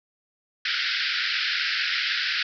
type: band-pass noise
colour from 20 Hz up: pink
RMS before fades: -26 dBFS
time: 0.65-2.43 s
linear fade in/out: 5 ms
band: 1400 to 5200 Hz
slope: 96 dB/octave
effects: none